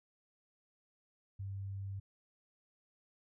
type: tone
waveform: sine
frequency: 98 Hz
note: G2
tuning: in tune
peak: -39 dBFS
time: 1.39-2 s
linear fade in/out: 10 ms
effects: none